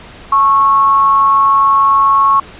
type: tone with amplitude modulation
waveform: sine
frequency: 1100 Hz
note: C#6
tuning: 14 cents flat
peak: -4 dBFS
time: 0.32-2.4 s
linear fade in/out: 5 ms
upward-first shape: sine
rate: 227 Hz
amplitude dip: 50%
effects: pink hiss -35 dBFS RMS until 2.59 s + resampled to 8000 Hz